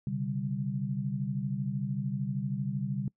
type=chord; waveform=sine; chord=C suspended second; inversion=none; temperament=equal with one note detuned; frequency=130.81 / 143.81 / 196 Hz; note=C3 / D3 / G3; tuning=0 / -36 / 0 cents; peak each=-34 dBFS; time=0.07-3.08 s; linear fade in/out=2 ms; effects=noise-tail reverb RT60 0.1 s tail -24 dB re dry